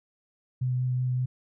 sine tone with vibrato, 126.5 Hz, B2, 42 cents sharp, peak -24 dBFS, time 0.61-1.26 s, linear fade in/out 10 ms, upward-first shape sine, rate 5.3 Hz, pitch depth 10 cents each way, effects none

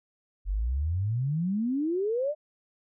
sine exponential sweep, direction up, 44.24 to 622.3 Hz, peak -25 dBFS, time 0.45-2.35 s, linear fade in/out 50 ms, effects none

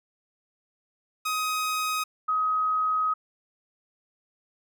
sawtooth / sine tone pair in turn, 1258 / 1263.1 Hz, D#6 / D#6, +19 / +26 cents, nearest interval unison, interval 7 cents, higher second, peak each -22 dBFS, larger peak neither, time 1.25-2.04 / 2.28-3.14 s, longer second, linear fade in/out 10 ms, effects none

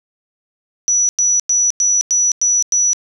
sine tone bursts, 5900 Hz, F#8, 6 cents flat, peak -11 dBFS, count 7, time 0.88-2.932 s, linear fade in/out 0 ms, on 210 ms, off 97 ms, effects none

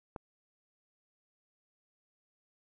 click, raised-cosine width 1 ms, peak -26 dBFS, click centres 0.162 s, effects none

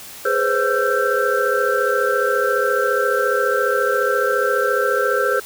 sine tone cluster, 414.7 / 497.5 / 532 / 1340 / 1562 Hz, G#4 / B4 / C5 / E6 / G6, -3 / +13 / +29 / +28 / -7 cents, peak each -22 dBFS, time 0.25-5.4 s, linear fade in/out 5 ms, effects white hiss -37 dBFS RMS until 5.45 s

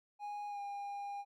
triangle tone with pitch glide, 825 to 807.1 Hz, G#5 to G#5, -12 to -50 cents, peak -38 dBFS, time 0.19-1.25 s, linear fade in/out 50 ms, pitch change -38 cents, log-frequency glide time 0.48-0.6 s, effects none

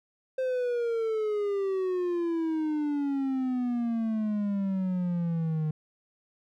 triangle exponential sweep, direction down, 523.3 to 152.9 Hz, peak -24 dBFS, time 0.38-5.71 s, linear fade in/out 5 ms, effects none

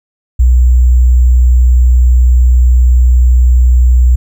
sine tone with sample-and-hold, 61.74 Hz, B1, in tune, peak -3 dBFS, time 0.39-4.16 s, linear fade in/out 10 ms, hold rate 7350 Hz, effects none

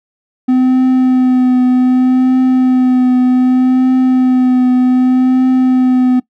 triangle tone with vibrato, 254.7 Hz, C4, 46 cents flat, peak -5 dBFS, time 0.48-6.2 s, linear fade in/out 10 ms, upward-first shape triangle, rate 0.65 Hz, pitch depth 22 cents each way, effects noise-tail reverb RT60 0.1 s tail -20 dB re dry

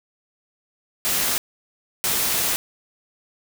white noise bursts at uneven times, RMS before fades -22 dBFS, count 2, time 1.05-1.38 / 2.04-2.56 s, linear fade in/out 0 ms, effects none

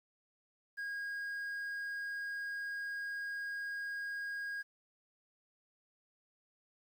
triangle tone with quantisation, 1634 Hz, G#6, 29 cents flat, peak -36 dBFS, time 0.77-4.63 s, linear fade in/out 20 ms, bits 11, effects none

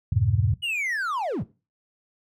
sine chord, E diminished seventh, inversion none, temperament equal with one note detuned, 80.48 / 98 / 116.54 / 138.59 Hz, E2 / G2 / Bb2 / Db3, -41 / 0 / 0 / 0 cents, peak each -28 / -22 / -24 / -28 dBFS, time 0.12-0.54 s, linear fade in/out 5 ms
triangle linear sweep, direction down, 2946 to 57 Hz, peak -23 dBFS, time 0.62-1.44 s, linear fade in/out 20 ms
effects noise-tail reverb RT60 0.3 s tail -18 dB re dry

